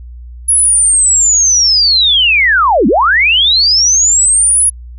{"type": "linear two-way sweep", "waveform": "sine", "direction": "down then up", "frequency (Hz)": [10548, 187.4, 10548], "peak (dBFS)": -6, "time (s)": [0.48, 4.7], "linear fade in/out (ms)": 10, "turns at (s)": 2.87, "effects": ["added 60 Hz sine -27 dBFS peak until 4.98 s"]}